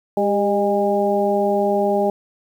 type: harmonic tone with a mistuned harmonic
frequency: 203.4 Hz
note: G#3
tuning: 36 cents flat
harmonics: 1 / 2 / 3 / 4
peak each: -23 / -20 / -20 / -22 dBFS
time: 0.17-2.1 s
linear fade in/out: 2 ms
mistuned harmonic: 2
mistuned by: -36 cents
effects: 8-bit